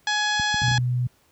harmonic tone, 840 Hz, G#5, 19 cents sharp, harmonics 1 / 2 / 3 / 4 / 5 / 6 / 7 / 8 / 9, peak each -27 / -24 / -36 / -28 / -32 / -34 / -35 / -46 / -40 dBFS, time 0.07-0.78 s, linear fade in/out 2 ms
clicks, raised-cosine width 5 ms, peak -18 dBFS, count 6, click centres 0.397 / 0.543 / 0.619 / 0.682 / 0.715 / 0.785 s
sine tone, 124 Hz, B2, 7 cents sharp, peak -20 dBFS, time 0.63-1.07 s, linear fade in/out 5 ms
effects pink hiss -61 dBFS RMS until 1.31 s + high-pass 60 Hz 12 dB/octave

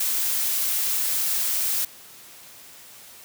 blue noise, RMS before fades -24 dBFS, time 0-1.85 s, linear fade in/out 5 ms, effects white hiss -46 dBFS RMS until 3.24 s + high-pass 60 Hz 12 dB/octave

